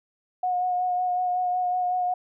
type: tone with vibrato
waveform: sine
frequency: 725 Hz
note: F#5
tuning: 35 cents flat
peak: -22 dBFS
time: 0.43-2.14 s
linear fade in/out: 5 ms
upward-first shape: sine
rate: 5.4 Hz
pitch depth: 19 cents each way
effects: none